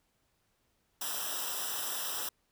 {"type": "noise with comb filter", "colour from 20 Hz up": "white", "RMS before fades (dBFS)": -36, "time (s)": [1.01, 2.29], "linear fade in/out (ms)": 5, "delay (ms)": 0.45, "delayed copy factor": -0.9, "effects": ["pink hiss -75 dBFS RMS until 2.51 s"]}